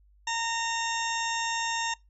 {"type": "harmonic tone with a mistuned harmonic", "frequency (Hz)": 919, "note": "A#5", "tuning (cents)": -25, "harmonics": [1, 2, 3, 4, 6, 7, 8], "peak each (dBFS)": [-31, -34, -36, -37, -39, -39, -40], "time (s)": [0.27, 1.94], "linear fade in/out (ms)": 5, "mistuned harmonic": 7, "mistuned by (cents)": -16, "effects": ["noise-tail reverb RT60 0.2 s tail -23 dB re dry", "added 50 Hz sine -57 dBFS peak until 2.09 s"]}